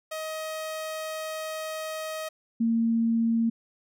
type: tone pair in turn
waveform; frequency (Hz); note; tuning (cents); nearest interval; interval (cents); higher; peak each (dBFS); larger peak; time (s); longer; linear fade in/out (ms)
sawtooth / sine; 630 / 228.9; D#5 / A#3; +21 / -31; octave + tritone; 1752; first; -28 / -21; second; 0.11-2.29 / 2.6-3.5; first; 10
effects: none